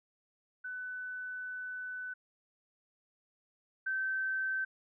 sine tone pair in turn, 1500 / 1544 Hz, F#6 / G6, +23 / -27 cents, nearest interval minor second, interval 50 cents, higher second, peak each -38 / -31 dBFS, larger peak second, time 0.64-2.14 / 3.86-4.65 s, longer first, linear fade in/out 10 ms, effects none

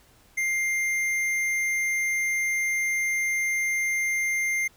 sine tone with tanh clipping, 2100 Hz, C7, 6 cents sharp, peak -25 dBFS, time 0.37-4.68 s, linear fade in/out 10 ms, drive 13 dB, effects pink hiss -58 dBFS RMS until 4.76 s

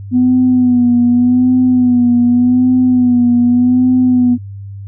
sine tone with vibrato, 247.4 Hz, B3, 3 cents sharp, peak -6 dBFS, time 0.11-4.38 s, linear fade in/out 50 ms, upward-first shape sine, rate 0.85 Hz, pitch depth 46 cents each way, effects tanh soft clip ceiling -2 dBFS + added 99 Hz sine -25 dBFS peak until 4.87 s

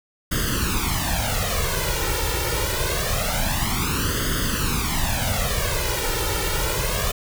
pink noise with flanger, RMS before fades -23 dBFS, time 0.31-7.12 s, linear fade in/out 10 ms, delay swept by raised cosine 0.61 to 2.21 ms, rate 0.25 Hz, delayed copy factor +0.9, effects none

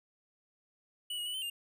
square tone with pitch steps, 2949 / 2888 / 2957 / 3076 / 2808 Hz, F#7 / F#7 / F#7 / G7 / F7, -6 / -43 / -2 / -33 / +9 cents, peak -36 dBFS, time 1.1-1.5 s, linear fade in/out 5 ms, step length 80 ms, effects none

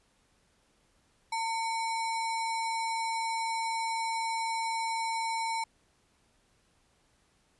sine tone with sample-and-hold, 906 Hz, A#5, 50 cents flat, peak -29 dBFS, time 1.32-5.64 s, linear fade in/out 5 ms, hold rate 3150 Hz, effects pink hiss -69 dBFS RMS until 7.59 s + resampled to 24000 Hz

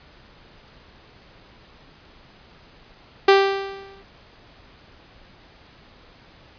sawtooth tone with exponential decay, 392 Hz, G4, in tune, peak -5 dBFS, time 3.28-4.02 s, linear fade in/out 5 ms, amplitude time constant 160 ms, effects pink hiss -50 dBFS RMS until 6.58 s + resampled to 11025 Hz

